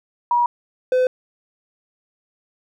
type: tone pair in turn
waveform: sine / triangle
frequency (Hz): 960 / 508.5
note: B5 / C5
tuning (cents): -49 / -50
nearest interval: major seventh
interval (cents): 1101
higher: first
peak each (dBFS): -14 / -12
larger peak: second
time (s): 0.31-0.46 / 0.92-1.07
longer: neither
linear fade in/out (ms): 2
effects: none